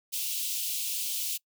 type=high-pass noise; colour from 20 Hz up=white; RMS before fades=-32 dBFS; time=0.12-1.38 s; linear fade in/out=20 ms; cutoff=2600 Hz; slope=48 dB/octave; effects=noise-tail reverb RT60 0.1 s tail -24 dB re dry